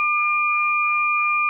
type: tone pair together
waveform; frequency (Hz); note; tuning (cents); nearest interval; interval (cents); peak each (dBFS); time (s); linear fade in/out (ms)
sine; 1201 / 2402; D6 / D7; +38 / +38; octave; 1200; -20; 0-1.49; 0
effects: none